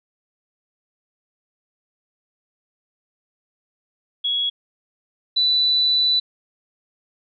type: tone pair in turn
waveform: sine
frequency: 3341 / 3977 Hz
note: G#7 / B7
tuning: +10 / +11 cents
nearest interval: minor third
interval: 301 cents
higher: second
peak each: -19 / -15 dBFS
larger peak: second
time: 4.24-4.5 / 5.36-6.2 s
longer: second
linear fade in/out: 10 ms
effects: none